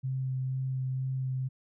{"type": "tone with vibrato", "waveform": "sine", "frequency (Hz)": 130.9, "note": "C3", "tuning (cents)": 1, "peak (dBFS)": -29, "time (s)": [0.03, 1.49], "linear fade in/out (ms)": 20, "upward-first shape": "sine", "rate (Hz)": 2.1, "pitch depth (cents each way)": 11, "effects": []}